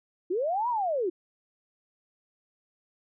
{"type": "linear two-way sweep", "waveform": "sine", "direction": "up then down", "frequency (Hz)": [329.6, 998, 329.6], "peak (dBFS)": -25, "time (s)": [0.3, 1.1], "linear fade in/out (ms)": 10, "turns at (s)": 0.69, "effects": []}